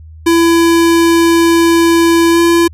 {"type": "tone with pitch glide", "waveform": "square", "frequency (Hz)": [335, 338.9], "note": ["E4", "E4"], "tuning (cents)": [28, 48], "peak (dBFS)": -7, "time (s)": [0.26, 2.68], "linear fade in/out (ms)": 10, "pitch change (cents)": 20, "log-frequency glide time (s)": [2.31, 2.39], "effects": ["added 79 Hz sine -31 dBFS peak until 2.73 s", "resampled to 32000 Hz"]}